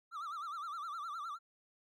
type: tone with vibrato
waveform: triangle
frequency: 1257 Hz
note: D#6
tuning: 17 cents sharp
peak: -38 dBFS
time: 0.11-1.39 s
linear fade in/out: 50 ms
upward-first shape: sine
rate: 9.7 Hz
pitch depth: 160 cents each way
effects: none